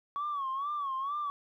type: tone with vibrato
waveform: sine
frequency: 1121 Hz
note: C#6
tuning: 19 cents sharp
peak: -30 dBFS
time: 0.16-1.3 s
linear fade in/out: 0 ms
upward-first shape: sine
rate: 2.2 Hz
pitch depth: 110 cents each way
effects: tanh soft clip ceiling -28 dBFS + 12-bit